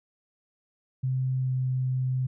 sine tone with pitch glide, 130 to 128.95 Hz, C3 to C3, -11 to -25 cents, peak -24 dBFS, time 1.03-2.27 s, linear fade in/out 10 ms, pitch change -14 cents, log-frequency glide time 1.37-1.54 s, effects none

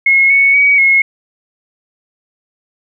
sine tone with pitch steps, 2168 / 2215 / 2261 / 2169 Hz, C#7 / C#7 / C#7 / C#7, -39 / -2 / +34 / -38 cents, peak -6 dBFS, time 0.06-1.02 s, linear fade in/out 5 ms, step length 240 ms, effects none

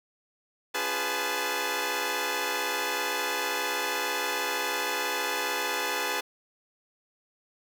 10% pulse tone cluster, 280.4 / 349.5 / 410.6 / 498 / 866 Hz, C#4 / F4 / G#4 / B4 / A5, +20 / +1 / -20 / +14 / -28 cents, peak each -33 / -30 / -25 / -24 / -24 dBFS, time 0.74-6.21 s, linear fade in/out 10 ms, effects none

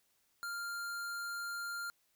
square tone, 1396.9 Hz, F6, in tune, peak -39 dBFS, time 0.43-1.9 s, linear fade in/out 0 ms, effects white hiss -75 dBFS RMS until 2.15 s

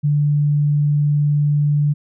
sine tone, 146.8 Hz, D3, in tune, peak -13 dBFS, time 0.03-1.94 s, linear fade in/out 20 ms, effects none

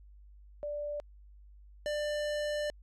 sine / square tone pair in turn, 587.3 / 594.1 Hz, D5 / D5, 0 / +20 cents, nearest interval unison, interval 20 cents, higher second, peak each -34 / -32 dBFS, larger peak second, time 0.63-1 / 1.86-2.7 s, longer second, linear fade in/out 0 ms, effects added 50 Hz sine -52 dBFS peak until 2.82 s + low-pass 7000 Hz 12 dB/octave

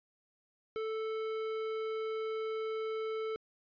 sine tone with tanh clipping, 440 Hz, A4, in tune, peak -36 dBFS, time 0.76-3.36 s, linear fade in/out 0 ms, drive 15 dB, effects resampled to 11025 Hz

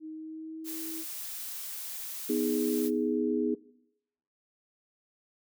sine tone with pitch glide, 313.8 to 321.5 Hz, D#4 to E4, +15 to -43 cents, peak -38 dBFS, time 0-1.05 s, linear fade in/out 50 ms, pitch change +42 cents, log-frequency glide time 0.11-0.74 s
blue noise, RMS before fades -39 dBFS, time 0.64-2.91 s, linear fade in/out 50 ms
sine chord, G# minor, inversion first, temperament equal with one note detuned, 246.9 / 315.1 / 415.3 Hz, B3 / D#4 / G#4, 0 / +22 / 0 cents, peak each -30 dBFS, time 2.29-3.55 s, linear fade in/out 10 ms
effects noise-tail reverb RT60 0.8 s tail -20 dB re dry

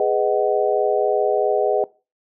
sine chord, G# minor seventh, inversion none, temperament just, 415.3 / 498.4 / 623 / 747.5 Hz, G#4 / B4 / D#5 / F#5, 0 / +16 / +2 / +17 cents, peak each -20 / -22 / -21 / -23 dBFS, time 0-1.84 s, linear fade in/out 2 ms, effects noise-tail reverb RT60 0.3 s tail -21 dB re dry

